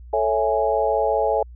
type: chord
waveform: sine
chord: A major seventh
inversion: none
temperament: equal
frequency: 440 / 554.4 / 659.3 / 830.6 Hz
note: A4 / C#5 / E5 / G#5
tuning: 0 / 0 / 0 / 0 cents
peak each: -23 dBFS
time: 0.13-1.43 s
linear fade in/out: 5 ms
effects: added 60 Hz sine -38 dBFS peak until 1.55 s